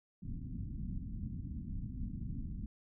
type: low-pass noise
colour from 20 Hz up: pink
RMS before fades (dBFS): -41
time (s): 0.22-2.66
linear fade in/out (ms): 5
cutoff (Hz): 260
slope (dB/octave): 48
effects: none